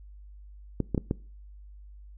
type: clicks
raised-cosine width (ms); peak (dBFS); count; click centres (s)
3; -13; 4; 0.803 / 0.947 / 0.978 / 1.111
effects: noise-tail reverb RT60 0.4 s tail -22 dB re dry + added 50 Hz sine -45 dBFS peak until 2.17 s